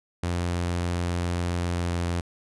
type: tone with pitch glide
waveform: sawtooth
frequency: 87.31 to 86.56 Hz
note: F2 to F2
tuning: 0 to -15 cents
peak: -21 dBFS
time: 0.23-2.21 s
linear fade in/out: 5 ms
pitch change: -15 cents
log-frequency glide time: 1.69-1.99 s
effects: resampled to 24000 Hz